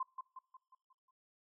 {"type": "tone with echo", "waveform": "sine", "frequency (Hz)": 1040, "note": "C6", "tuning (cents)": -11, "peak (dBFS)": -34, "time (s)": [0, 0.03], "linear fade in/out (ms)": 5, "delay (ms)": 180, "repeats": 6, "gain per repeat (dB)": -6, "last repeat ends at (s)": 1.11, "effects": ["noise-tail reverb RT60 0.6 s tail -25 dB re dry"]}